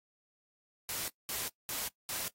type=noise bursts; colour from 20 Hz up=white; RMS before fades=-37 dBFS; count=4; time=0.89-2.28 s; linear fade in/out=0 ms; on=190 ms; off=210 ms; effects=noise-tail reverb RT60 0.1 s tail -20 dB re dry + AAC 48 kbps